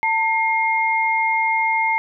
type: tone pair together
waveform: sine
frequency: 896.4 / 2132 Hz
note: A5 / C7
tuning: +32 / +32 cents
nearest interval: octave + minor third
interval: 1500 cents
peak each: -19 dBFS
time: 0.03-1.98 s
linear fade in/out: 0 ms
effects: none